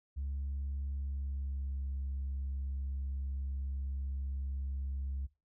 sine tone with pitch glide, 69.3 to 67.91 Hz, C#2 to C#2, 0 to -35 cents, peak -33 dBFS, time 0.16-5.27 s, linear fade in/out 20 ms, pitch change -35 cents, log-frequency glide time 0.94-1.85 s, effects noise-tail reverb RT60 0.3 s tail -22 dB re dry + tanh soft clip ceiling -32 dBFS

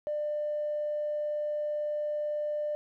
triangle tone with tanh clipping, 597 Hz, D5, 28 cents sharp, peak -29 dBFS, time 0.07-2.75 s, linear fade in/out 0 ms, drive 4 dB, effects none

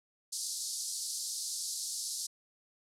pink band-pass noise, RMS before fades -38 dBFS, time 0.32-2.27 s, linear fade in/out 10 ms, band 4300 to 11000 Hz, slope 48 dB/octave, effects none

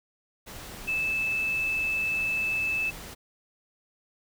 sine tone in noise, 2623 Hz, E7, 9 cents flat, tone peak -25 dBFS, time 0.87-2.91 s, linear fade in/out 20 ms, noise pink, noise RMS -42 dBFS, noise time 0.46-3.15 s, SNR +14 dB, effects none

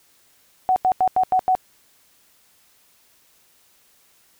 sine tone bursts, 746 Hz, F#5, 14 cents sharp, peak -14 dBFS, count 6, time 0.69-1.551 s, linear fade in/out 0 ms, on 71 ms, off 87 ms, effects white hiss -58 dBFS RMS until 4.39 s

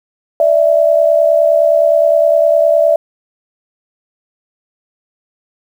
sine tone pair together, 589 / 658.7 Hz, D5 / E5, +5 / -1 cents, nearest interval major second, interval 194 cents, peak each -10 dBFS, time 0.4-2.96 s, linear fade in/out 2 ms, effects 7-bit

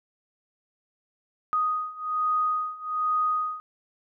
sine beating tone pair, 1244.5 / 1245.7 Hz, D#6 / D#6, 0 / +2 cents, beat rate 1.2 Hz, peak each -28 / -26 dBFS, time 1.53-3.6 s, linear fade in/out 0 ms, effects none

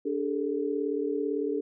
sine tone cluster, 290.7 / 405.5 / 443.4 Hz, D4 / G#4 / A4, -18 / -41 / +13 cents, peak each -31 dBFS, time 0.05-1.61 s, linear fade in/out 10 ms, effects none

